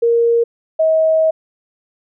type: tone pair in turn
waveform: sine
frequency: 467 / 637.6 Hz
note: A#4 / D#5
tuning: +3 / +42 cents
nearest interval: perfect fourth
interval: 539 cents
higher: second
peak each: -10 dBFS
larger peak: neither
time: 0.02-0.44 / 0.79-1.31 s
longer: second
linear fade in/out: 10 ms
effects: none